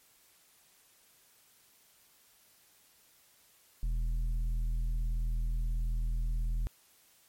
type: tone with tanh clipping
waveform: sine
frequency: 40.74 Hz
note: E1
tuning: 20 cents flat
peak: -30 dBFS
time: 3.83-6.67 s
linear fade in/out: 0 ms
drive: 7 dB
effects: white hiss -64 dBFS RMS until 7.28 s + MP3 64 kbps